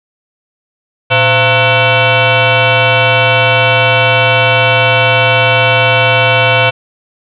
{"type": "tone with frequency modulation", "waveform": "sine", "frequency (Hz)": 1080, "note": "C#6", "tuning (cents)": -45, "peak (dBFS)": -6, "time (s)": [1.1, 6.71], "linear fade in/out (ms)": 20, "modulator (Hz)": 399, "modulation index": 5, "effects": []}